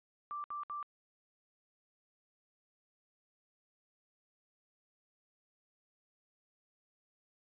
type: tone bursts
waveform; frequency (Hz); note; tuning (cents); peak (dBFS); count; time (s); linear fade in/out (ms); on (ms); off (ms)
sine; 1174.7; D6; 0; -38; 3; 0.31-0.828; 0; 130; 64
effects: resampled to 8000 Hz

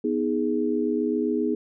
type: chord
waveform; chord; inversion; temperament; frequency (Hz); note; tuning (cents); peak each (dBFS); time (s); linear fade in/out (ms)
sine; G# minor; first; equal with one note detuned; 246.9 / 314.4 / 415.3; B3 / D#4 / G#4; 0 / +18 / 0; -26; 0.04-1.55; 5
effects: none

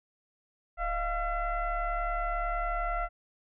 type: tone with frequency modulation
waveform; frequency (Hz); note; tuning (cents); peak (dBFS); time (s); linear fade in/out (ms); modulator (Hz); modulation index
sine; 698.5; F5; 0; -28; 0.77-3.09; 50; 663; 1.4
effects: none

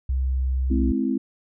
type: tone with pitch glide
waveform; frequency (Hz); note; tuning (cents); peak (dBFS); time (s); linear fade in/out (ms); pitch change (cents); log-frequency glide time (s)
sine; 65.3 to 64.92; C2 to C2; -3 to -13; -20; 0.09-0.92; 5; -10; 0.2-0.43
type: chord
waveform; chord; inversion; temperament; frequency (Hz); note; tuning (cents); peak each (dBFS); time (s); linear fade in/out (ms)
sine; Ab augmented; none; equal with one note detuned; 211 / 261.6 / 329.6; Ab3 / C4 / E4; +28 / 0 / 0; -26 / -23 / -27; 0.7-1.18; 10
effects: none

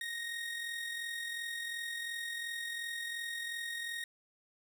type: tone with amplitude modulation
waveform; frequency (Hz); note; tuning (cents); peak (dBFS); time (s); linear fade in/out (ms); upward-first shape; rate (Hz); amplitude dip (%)
30% pulse; 1864.7; A#6; 0; -33; 0.01-4.04; 2; sine; 42.8; 40
effects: none

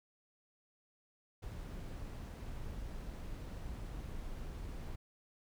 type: noise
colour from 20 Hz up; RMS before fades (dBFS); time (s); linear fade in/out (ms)
brown; -44; 1.42-4.96; 10
effects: none

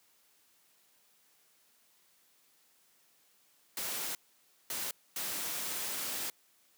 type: noise bursts at uneven times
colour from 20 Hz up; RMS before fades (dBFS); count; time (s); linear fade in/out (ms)
white; -37; 3; 3.77-4.15 / 4.7-4.91 / 5.16-6.3; 2
effects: white hiss -68 dBFS RMS until 6.77 s + high-pass 150 Hz 12 dB/octave

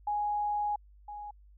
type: tone pair in turn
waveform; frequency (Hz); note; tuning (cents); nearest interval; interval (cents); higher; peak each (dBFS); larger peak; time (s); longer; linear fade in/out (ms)
sine; 830.6 / 830.6; G#5 / G#5; 0 / 0; unison; 0; neither; -28 / -39; first; 0.07-0.76 / 1.08-1.31; first; 5
effects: added 50 Hz sine -54 dBFS peak until 1.57 s

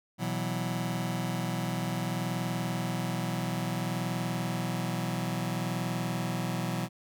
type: chord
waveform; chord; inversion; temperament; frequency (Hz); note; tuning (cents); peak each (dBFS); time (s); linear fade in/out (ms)
sawtooth; B suspended fourth; none; just; 123.47 / 164.63 / 185.21; B2 / E3 / F#3; 0 / -2 / +2; -30; 0.18-6.89; 50
effects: none

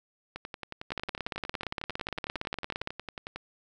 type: two click trains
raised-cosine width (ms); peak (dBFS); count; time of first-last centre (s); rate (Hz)
0.3; -16 / -21; 35 / 34; 0.92-2.874 / 0.36-3.36; 17.4 / 11
effects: none

